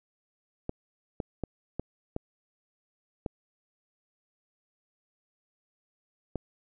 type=clicks; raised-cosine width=2 ms; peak=-18 dBFS; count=7; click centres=0.694 / 1.202 / 1.437 / 1.796 / 2.164 / 3.262 / 6.357 s; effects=none